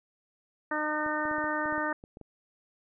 harmonic tone, 304 Hz, D#4, 40 cents flat, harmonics 1 / 2 / 3 / 4 / 5 / 6, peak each -35 / -35 / -35 / -35 / -35 / -35 dBFS, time 0.71-1.93 s, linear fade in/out 5 ms
clicks, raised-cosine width 2 ms, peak -32 dBFS, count 11, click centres 1.063 / 1.254 / 1.313 / 1.383 / 1.442 / 1.657 / 1.725 / 1.78 / 2.039 / 2.171 / 2.213 s
effects none

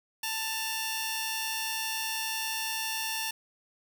10% pulse tone pair together, 884 / 2807 Hz, A5 / F7, +8 / +8 cents, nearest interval octave + minor sixth, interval 2000 cents, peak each -25 dBFS, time 0.23-3.31 s, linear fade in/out 5 ms, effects 8-bit

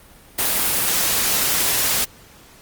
white noise, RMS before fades -19 dBFS, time 0.38-2.05 s, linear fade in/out 10 ms, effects pink hiss -47 dBFS RMS until 2.61 s + Opus 32 kbps

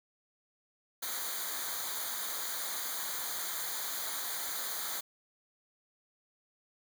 white noise with comb filter, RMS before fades -37 dBFS, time 1.02-5.01 s, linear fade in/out 10 ms, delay 0.37 ms, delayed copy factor -0.9, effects none

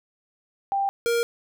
sine / square tone pair in turn, 790 / 468.7 Hz, G5 / A#4, +13 / +9 cents, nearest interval major sixth, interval 904 cents, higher first, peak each -21 dBFS, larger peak neither, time 0.72-0.89 / 1.06-1.23 s, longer neither, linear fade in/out 0 ms, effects none

